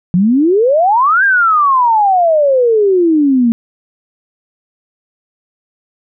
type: exponential two-way sweep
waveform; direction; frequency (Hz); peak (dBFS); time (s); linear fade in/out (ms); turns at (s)
sine; up then down; 170 to 1633 to 225.9; -7; 0.14-3.52; 0; 1.24
effects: none